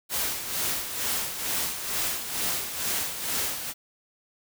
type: noise with tremolo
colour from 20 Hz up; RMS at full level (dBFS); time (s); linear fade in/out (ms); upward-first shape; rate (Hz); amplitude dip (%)
white; -27; 0.09-3.74; 50; sine; 2.2; 60
effects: none